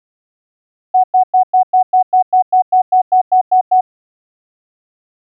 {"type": "tone bursts", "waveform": "sine", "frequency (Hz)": 742, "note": "F#5", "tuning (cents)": 5, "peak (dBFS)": -6, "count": 15, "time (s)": [0.94, 3.81], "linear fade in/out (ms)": 10, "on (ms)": 98, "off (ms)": 100, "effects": []}